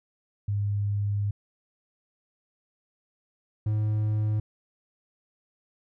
sine / triangle tone pair in turn, 101.9 / 106.98 Hz, G#2 / A2, -32 / -48 cents, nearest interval minor second, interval 84 cents, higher second, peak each -24 / -21 dBFS, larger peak second, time 0.48-1.31 / 3.66-4.4 s, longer first, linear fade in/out 5 ms, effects none

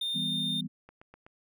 triangle tone, 3630 Hz, A#7, 47 cents flat, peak -28 dBFS, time 0.01-0.61 s, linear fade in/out 5 ms
sine chord, E minor, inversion none, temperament just, 164.81 / 197.78 / 247.2 Hz, E3 / G3 / B3, 0 / +16 / +2 cents, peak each -37 dBFS, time 0.14-0.68 s, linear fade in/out 20 ms
click train, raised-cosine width 0.5 ms, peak -35 dBFS, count 4, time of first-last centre 0.89-1.265 s, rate 8 Hz
effects none

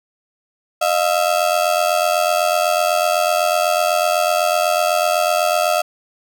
35% pulse ring-modulated tone, 659.3 Hz, E5, in tune, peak -10 dBFS, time 0.81-5.82 s, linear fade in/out 10 ms, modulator 44 Hz, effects none

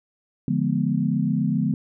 sine chord, D diminished seventh, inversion none, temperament equal with one note detuned, 146.83 / 174.61 / 211 / 246.9 Hz, D3 / F3 / Ab3 / Cb4, 0 / 0 / +28 / 0 cents, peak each -25 dBFS, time 0.48-1.74 s, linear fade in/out 2 ms, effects none

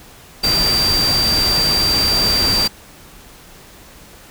sine tone in noise, 4699 Hz, D8, in tune, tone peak -14 dBFS, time 0.43-2.68 s, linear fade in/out 10 ms, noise pink, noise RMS -21 dBFS, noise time 0.43-2.68 s, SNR +4 dB, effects pink hiss -42 dBFS RMS until 4.3 s

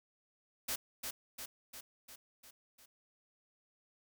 white noise with echo, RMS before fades -37 dBFS, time 0.68-0.76 s, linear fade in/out 10 ms, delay 350 ms, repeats 6, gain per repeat -4 dB, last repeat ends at 2.86 s, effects none

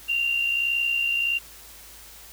sine tone with amplitude modulation, 2775 Hz, F7, 12 cents flat, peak -19 dBFS, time 0.08-1.39 s, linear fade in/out 20 ms, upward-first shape sine, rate 61.5 Hz, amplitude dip 50%, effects added 54 Hz sine -53 dBFS peak until 2.32 s + white hiss -46 dBFS RMS until 2.32 s

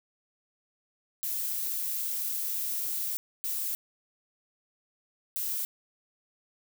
violet noise bursts at uneven times, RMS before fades -32 dBFS, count 3, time 1.23-3.17 / 3.44-3.75 / 5.36-5.65 s, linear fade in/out 0 ms, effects none

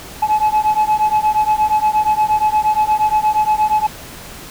sine beating tone pair, 851 / 859.5 Hz, G#5 / A5, +42 / -41 cents, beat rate 8.5 Hz, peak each -13 dBFS, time 0.22-3.87 s, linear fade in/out 10 ms, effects tanh soft clip ceiling -9 dBFS + pink hiss -34 dBFS RMS until 4.5 s

